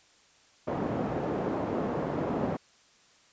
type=band-pass noise; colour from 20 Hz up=pink; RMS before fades=-31 dBFS; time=0.67-2.57 s; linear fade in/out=10 ms; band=190 to 710 Hz; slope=12 dB/octave; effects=white hiss -61 dBFS RMS until 3.32 s + resampled to 16000 Hz